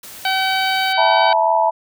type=noise; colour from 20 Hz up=white; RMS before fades=-36 dBFS; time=0.03-0.93 s; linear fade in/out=5 ms
type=harmonic tone; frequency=763 Hz; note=G5; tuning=47 cents flat; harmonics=1 / 2 / 3 / 4 / 5 / 6; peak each=-19 / -22 / -24 / -25 / -26 / -27 dBFS; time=0.25-1.33 s; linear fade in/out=2 ms
type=chord; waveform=sine; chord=E suspended fourth; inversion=none; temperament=equal with one note detuned; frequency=659.3 / 880 / 964.1 Hz; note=E5 / A5 / B5; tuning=0 / 0 / -42 cents; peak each=-17 / -16 / -18 dBFS; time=0.97-1.71 s; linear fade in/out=20 ms
effects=none